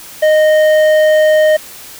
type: tone with hard clipping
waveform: sine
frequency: 618 Hz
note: D#5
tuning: 12 cents flat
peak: -8 dBFS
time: 0.22-1.57 s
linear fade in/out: 10 ms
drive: 8 dB
effects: white hiss -33 dBFS RMS until 1.99 s